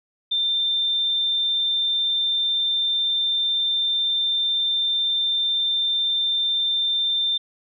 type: tone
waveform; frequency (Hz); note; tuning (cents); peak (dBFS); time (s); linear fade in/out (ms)
sine; 3582; A7; +30; -19; 0.31-7.38; 10
effects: none